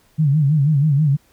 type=tone with vibrato; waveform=sine; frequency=146.83 Hz; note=D3; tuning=in tune; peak=-12 dBFS; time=0.18-1.17 s; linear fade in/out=20 ms; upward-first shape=sine; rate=6.2 Hz; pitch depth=130 cents each way; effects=pink hiss -57 dBFS RMS until 1.32 s